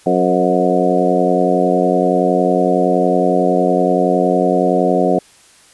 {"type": "harmonic tone with a mistuned harmonic", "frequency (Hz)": 90.8, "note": "F#2", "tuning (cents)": -32, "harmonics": [2, 3, 4, 5, 6, 7, 8], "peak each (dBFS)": [-19, -19, -19, -19, -19, -19, -19], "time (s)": [0.06, 5.19], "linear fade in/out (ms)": 5, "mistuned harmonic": 6, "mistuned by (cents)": -31, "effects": ["white hiss -47 dBFS RMS until 5.73 s", "resampled to 24000 Hz"]}